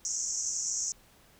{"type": "band-pass noise", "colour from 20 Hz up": "pink", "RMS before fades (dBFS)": -33, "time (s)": [0.05, 0.92], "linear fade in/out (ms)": 0, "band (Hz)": [5700, 7400], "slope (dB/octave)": 96, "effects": ["pink hiss -60 dBFS RMS until 1.39 s"]}